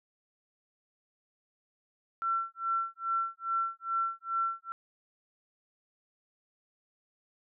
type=tone with tremolo; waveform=sine; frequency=1350 Hz; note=E6; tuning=41 cents sharp; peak=-26 dBFS; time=2.22-4.72 s; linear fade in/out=0 ms; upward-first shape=sine; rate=2.4 Hz; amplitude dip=100%; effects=none